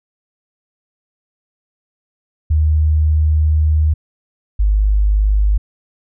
sine tone pair in turn, 77.1 / 51.16 Hz, D#2 / G#1, -15 / -25 cents, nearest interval perfect fifth, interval 710 cents, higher first, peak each -10 / -10 dBFS, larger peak neither, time 2.5-3.94 / 4.59-5.58 s, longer first, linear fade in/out 10 ms, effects none

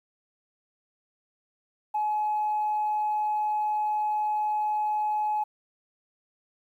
sine tone, 848 Hz, G#5, 36 cents sharp, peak -23 dBFS, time 1.94-5.44 s, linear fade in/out 10 ms, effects tanh soft clip ceiling -20 dBFS + 10-bit

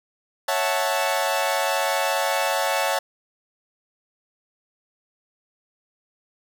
sawtooth chord, F# minor seventh, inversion second, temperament equal, 554.4 / 659.3 / 740 / 880 Hz, C#5 / E5 / F#5 / A5, 0 / 0 / 0 / 0 cents, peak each -22 / -23 / -24 / -22 dBFS, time 0.48-2.99 s, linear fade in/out 5 ms, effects none

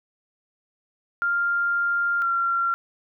sine tone pair in turn, 1396.9 / 1373.7 Hz, F6 / F6, 0 / -29 cents, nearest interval unison, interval 29 cents, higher first, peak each -20 dBFS, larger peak neither, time 1.22-2.22 / 2.22-2.74 s, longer first, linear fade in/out 0 ms, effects none

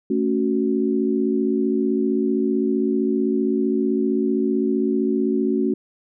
sine chord, F# minor, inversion first, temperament just, 222 / 277.5 / 370 Hz, A3 / C#4 / F#4, +16 / +2 / 0 cents, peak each -22 dBFS, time 0.1-5.74 s, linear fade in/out 5 ms, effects none

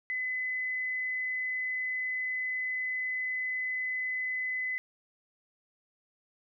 sine tone, 2018 Hz, B6, 37 cents sharp, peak -30 dBFS, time 0.1-4.78 s, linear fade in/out 0 ms, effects none

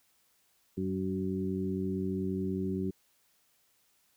harmonic tone with a mistuned harmonic, 95 Hz, F#2, 46 cents sharp, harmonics 1 / 2 / 3 / 4, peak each -39 / -33 / -37 / -36 dBFS, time 0.77-2.91 s, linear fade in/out 10 ms, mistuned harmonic 4, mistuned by -18 cents, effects white hiss -70 dBFS RMS until 4.16 s

